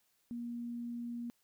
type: tone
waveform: sine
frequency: 237.6 Hz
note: A#3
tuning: 33 cents sharp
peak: -38 dBFS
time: 0.31-1.3 s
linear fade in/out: 0 ms
effects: white hiss -75 dBFS RMS until 1.43 s